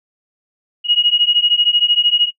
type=beating tone pair; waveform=sine; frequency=2883 / 2896 Hz; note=F#7 / F#7; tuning=-46 / -38 cents; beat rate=13 Hz; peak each=-14 / -14 dBFS; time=0.84-2.31 s; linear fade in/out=50 ms; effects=noise-tail reverb RT60 0.1 s tail -22 dB re dry